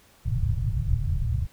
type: low-pass noise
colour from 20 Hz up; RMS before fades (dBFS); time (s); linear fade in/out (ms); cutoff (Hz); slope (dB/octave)
white; -25; 0.25-1.47; 10; 130; 48
effects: pink hiss -57 dBFS RMS until 1.52 s